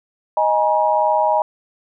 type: chord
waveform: sine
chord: D# suspended fourth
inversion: none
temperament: equal with one note detuned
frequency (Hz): 622.3 / 830.6 / 953.6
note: D#5 / G#5 / A#5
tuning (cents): 0 / 0 / +39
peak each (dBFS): -18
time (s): 0.37-1.42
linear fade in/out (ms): 2
effects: none